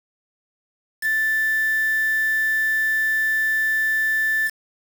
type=tone with quantisation; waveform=sine; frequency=1760 Hz; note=A6; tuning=in tune; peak=-18 dBFS; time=1.01-4.51 s; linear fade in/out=50 ms; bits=5; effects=none